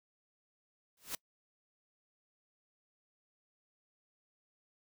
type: noise with exponential growth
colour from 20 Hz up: white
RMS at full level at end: -35 dBFS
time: 0.97-1.15 s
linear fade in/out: 2 ms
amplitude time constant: 37 ms
effects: noise-tail reverb RT60 0.1 s tail -24 dB re dry